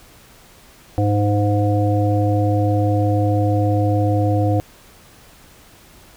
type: harmonic tone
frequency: 103.2 Hz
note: G#2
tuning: 10 cents flat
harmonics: 1 / 3 / 5 / 7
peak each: -16 / -21 / -23 / -24 dBFS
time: 0.98-4.6 s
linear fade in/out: 0 ms
effects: pink hiss -47 dBFS RMS until 6.16 s

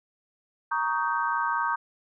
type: chord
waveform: sine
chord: Eb dominant seventh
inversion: second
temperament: just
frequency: 933.4 / 1120.1 / 1244.5 / 1555.6 Hz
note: Bb5 / Db6 / Eb6 / G6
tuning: +2 / +18 / 0 / -14 cents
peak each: -28 / -30 / -31 / -30 dBFS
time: 0.71-1.76 s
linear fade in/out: 10 ms
effects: none

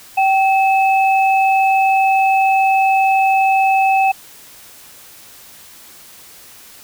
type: tone pair together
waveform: sine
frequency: 773 / 2600 Hz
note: G5 / E7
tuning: -24 / -24 cents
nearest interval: octave + major sixth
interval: 2100 cents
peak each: -11 / -19 dBFS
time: 0.17-4.12 s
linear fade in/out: 10 ms
effects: white hiss -41 dBFS RMS until 6.83 s

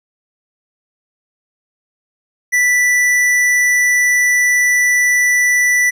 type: tone with tanh clipping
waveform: sine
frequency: 1973 Hz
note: B6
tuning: 2 cents flat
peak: -12 dBFS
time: 2.52-5.91 s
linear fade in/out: 20 ms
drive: 15 dB
effects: none

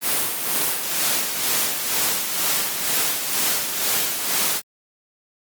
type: noise with tremolo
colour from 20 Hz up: white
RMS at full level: -20 dBFS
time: 0.01-4.62 s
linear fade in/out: 50 ms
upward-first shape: sine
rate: 2.1 Hz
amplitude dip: 50%
effects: high-pass 150 Hz 12 dB/octave + Opus 32 kbps

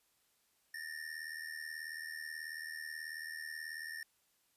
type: ring-modulated tone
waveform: square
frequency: 1811 Hz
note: A6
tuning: 49 cents sharp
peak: -40 dBFS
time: 0.74-4.03 s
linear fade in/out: 0 ms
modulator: 39.2 Hz
effects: white hiss -75 dBFS RMS until 4.56 s + resampled to 32000 Hz

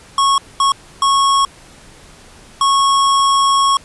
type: tone bursts at uneven times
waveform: square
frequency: 1100 Hz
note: C#6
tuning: 14 cents flat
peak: -11 dBFS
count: 4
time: 0.18-0.38 / 0.6-0.72 / 1.02-1.45 / 2.61-3.77 s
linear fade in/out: 2 ms
effects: pink hiss -42 dBFS RMS until 3.84 s + resampled to 24000 Hz

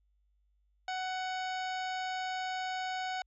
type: harmonic tone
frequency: 745 Hz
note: F#5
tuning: 12 cents sharp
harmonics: 1 / 2 / 3 / 4 / 5 / 6 / 7 / 9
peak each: -35 / -41 / -45 / -47 / -49 / -51 / -52 / -54 dBFS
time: 0.88-3.22 s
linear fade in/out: 2 ms
effects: added 50 Hz sine -69 dBFS peak until 3.26 s

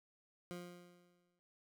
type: tone with exponential decay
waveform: 20% pulse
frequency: 176.3 Hz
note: F3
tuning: 17 cents sharp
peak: -38 dBFS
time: 0.51-1.39 s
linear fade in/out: 0 ms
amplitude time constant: 190 ms
effects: none

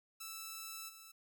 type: tone with level steps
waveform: 5% pulse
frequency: 1318.5 Hz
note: E6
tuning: in tune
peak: -33 / -42 dBFS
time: 0.2-1.12 s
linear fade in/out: 10 ms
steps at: 0.88 s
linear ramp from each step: 20 ms
effects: none

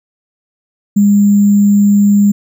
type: tone with sample-and-hold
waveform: sine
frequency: 203.3 Hz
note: G#3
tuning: 37 cents flat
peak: -5 dBFS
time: 0.96-2.32 s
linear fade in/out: 10 ms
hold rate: 7350 Hz
effects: none

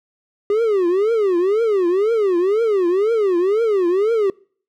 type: tone with vibrato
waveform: triangle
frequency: 399.3 Hz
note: G4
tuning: 32 cents sharp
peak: -12 dBFS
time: 0.5-4.3 s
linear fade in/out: 2 ms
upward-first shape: triangle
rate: 2 Hz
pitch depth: 290 cents each way
effects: noise-tail reverb RT60 0.5 s tail -26 dB re dry

